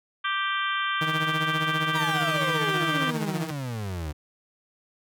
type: harmonic tone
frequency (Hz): 392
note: G4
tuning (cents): 0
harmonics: 3 / 4 / 5 / 6 / 7 / 8 / 9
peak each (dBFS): -28 / -29 / -36 / -36 / -40 / -33 / -39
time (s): 0.24-3.11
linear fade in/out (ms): 10
type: tone with tremolo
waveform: sawtooth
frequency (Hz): 157.2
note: D#3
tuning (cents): +18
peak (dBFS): -21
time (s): 1.01-3.51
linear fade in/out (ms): 5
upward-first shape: triangle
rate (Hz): 15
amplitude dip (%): 80
type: exponential sweep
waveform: 35% pulse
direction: down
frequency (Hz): 987.8 to 72.3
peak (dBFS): -28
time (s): 1.94-4.13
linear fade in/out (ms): 20
effects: none